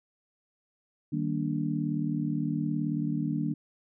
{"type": "chord", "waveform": "sine", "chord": "Eb major seventh", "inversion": "none", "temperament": "just", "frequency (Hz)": [155.56, 194.45, 233.3, 291.7], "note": ["Eb3", "G3", "Bb3", "D4"], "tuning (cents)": [0, -14, 2, -12], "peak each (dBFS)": [-31, -35, -33, -32], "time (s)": [1.12, 3.54], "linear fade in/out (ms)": 10, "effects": []}